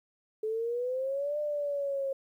sine exponential two-way sweep, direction up then down, 429.9 to 599 to 539 Hz, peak -29 dBFS, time 0.43-2.13 s, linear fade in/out 5 ms, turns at 1.39 s, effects 11-bit

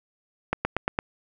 accelerating click train, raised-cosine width 0.5 ms, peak -8 dBFS, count 5, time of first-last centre 0.53-0.989 s, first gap 120 ms, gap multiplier 0.97, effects none

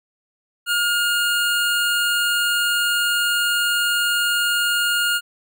25% pulse tone, 1420 Hz, F6, 28 cents sharp, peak -14 dBFS, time 0.66-5.21 s, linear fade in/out 50 ms, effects none

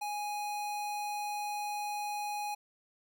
square tone, 830 Hz, G#5, 1 cent flat, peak -35 dBFS, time 0.01-2.55 s, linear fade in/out 10 ms, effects none

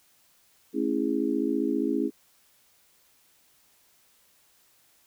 sine chord, A major seventh, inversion none, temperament just, 220 / 275 / 330 / 412.5 Hz, A3 / C#4 / E4 / G#4, 0 / -14 / +2 / -12 cents, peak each -32 / -27 / -29 / -31 dBFS, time 0.73-2.11 s, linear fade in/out 50 ms, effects white hiss -63 dBFS RMS until 5.06 s

